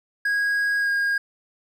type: tone with pitch glide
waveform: triangle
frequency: 1646 to 1627.1 Hz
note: G#6 to G#6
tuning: -16 to -36 cents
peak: -18 dBFS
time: 0.25-1.18 s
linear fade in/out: 5 ms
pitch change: -20 cents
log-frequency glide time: 0.79-0.89 s
effects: none